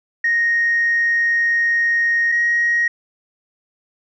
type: tone pair in turn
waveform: sine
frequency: 1864.7 / 1884.2 Hz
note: A#6 / A#6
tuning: 0 / +18 cents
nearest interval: unison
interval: 18 cents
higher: second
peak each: -13 dBFS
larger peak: neither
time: 0.24-2.32 / 2.32-2.88 s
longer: first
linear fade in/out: 5 ms
effects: tanh soft clip ceiling -10 dBFS